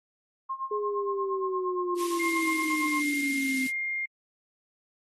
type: tone with tremolo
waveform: sine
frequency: 1066 Hz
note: C6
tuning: 32 cents sharp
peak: -28 dBFS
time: 0.49-3.01 s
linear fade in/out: 10 ms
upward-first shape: sine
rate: 8.6 Hz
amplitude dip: 85%
type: linear sweep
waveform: sine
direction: down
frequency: 420 to 258.6 Hz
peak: -28 dBFS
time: 0.71-3.67 s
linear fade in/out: 5 ms
type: high-pass noise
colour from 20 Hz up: white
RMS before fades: -38 dBFS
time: 1.96-3.72 s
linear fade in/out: 50 ms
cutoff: 2000 Hz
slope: 24 dB/octave
type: tone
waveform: sine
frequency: 2118 Hz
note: C7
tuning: 21 cents sharp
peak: -28 dBFS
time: 2.19-4.06 s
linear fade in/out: 10 ms
effects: AAC 32 kbps